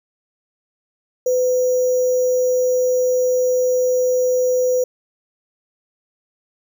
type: tone with sample-and-hold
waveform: sine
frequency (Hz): 504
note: B4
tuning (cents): +35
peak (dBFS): -14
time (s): 1.26-4.84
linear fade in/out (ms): 5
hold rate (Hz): 6300
effects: none